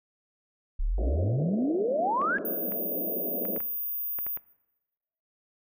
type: exponential sweep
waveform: sine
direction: up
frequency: 30.87 to 1706 Hz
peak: -24 dBFS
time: 0.79-2.38 s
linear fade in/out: 10 ms
type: band-pass noise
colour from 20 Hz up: white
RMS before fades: -35 dBFS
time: 0.98-3.58 s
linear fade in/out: 2 ms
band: 180 to 670 Hz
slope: 96 dB/octave
type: clicks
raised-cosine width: 0.5 ms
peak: -27 dBFS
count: 9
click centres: 2.216 / 2.384 / 2.721 / 3.453 / 3.563 / 3.604 / 4.188 / 4.266 / 4.373 s
type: tone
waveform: sine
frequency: 14917 Hz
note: A#9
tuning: in tune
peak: -29 dBFS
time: 2.45-4.37 s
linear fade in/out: 2 ms
effects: noise-tail reverb RT60 1.0 s tail -20 dB re dry